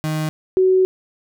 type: tone pair in turn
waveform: 35% pulse / sine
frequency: 155.4 / 374.3 Hz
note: D#3 / F#4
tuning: -2 / +20 cents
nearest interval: octave + minor third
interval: 1522 cents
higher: second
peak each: -18 / -11 dBFS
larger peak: second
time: 0.04-0.29 / 0.57-0.85 s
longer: second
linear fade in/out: 0 ms
effects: none